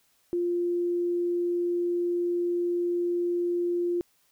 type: tone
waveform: sine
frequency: 349.2 Hz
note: F4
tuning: in tune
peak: -24 dBFS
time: 0.33-4.01 s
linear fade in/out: 0 ms
effects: white hiss -67 dBFS RMS until 4.31 s